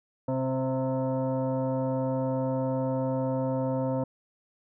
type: tone with frequency modulation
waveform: sine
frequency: 130.81 Hz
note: C3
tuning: in tune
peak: -25 dBFS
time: 0.28-4.04 s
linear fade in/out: 5 ms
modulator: 394 Hz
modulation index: 1.5
effects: none